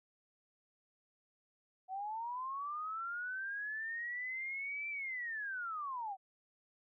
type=linear two-way sweep; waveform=sine; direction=up then down; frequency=740 to 2349 to 740 Hz; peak=-38 dBFS; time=1.88-6.17 s; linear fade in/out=50 ms; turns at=4.89 s; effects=none